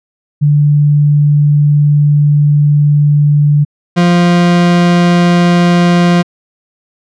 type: tone pair in turn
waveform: sine / 40% pulse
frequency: 146.83 / 174.61 Hz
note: D3 / F3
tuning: 0 / 0 cents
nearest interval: minor third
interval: 300 cents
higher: second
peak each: -5 dBFS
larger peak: neither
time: 0.41-3.65 / 3.96-6.23 s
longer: first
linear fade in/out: 20 ms
effects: low-pass 5000 Hz 12 dB/octave